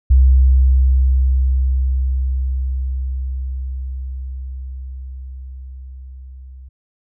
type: tone with level ramp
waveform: sine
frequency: 65 Hz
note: C2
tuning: 11 cents flat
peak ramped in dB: -6 to -34 dBFS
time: 0.1-6.69 s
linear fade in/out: 10 ms
effects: none